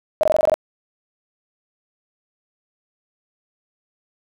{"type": "tone bursts", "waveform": "sine", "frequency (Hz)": 622.3, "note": "D#5", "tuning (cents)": 0, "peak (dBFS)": -12, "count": 8, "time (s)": [0.21, 0.541], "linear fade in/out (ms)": 0, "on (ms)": 23, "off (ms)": 21, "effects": []}